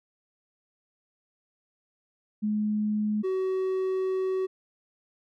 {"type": "tone pair in turn", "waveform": ["sine", "triangle"], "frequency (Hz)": [211.5, 376.9], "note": ["G#3", "F#4"], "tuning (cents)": [32, 32], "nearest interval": "minor seventh", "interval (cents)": 1000, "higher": "second", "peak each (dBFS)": [-24, -23], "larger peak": "second", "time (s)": [[2.42, 3.23], [3.23, 4.47]], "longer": "second", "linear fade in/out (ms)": 20, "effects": []}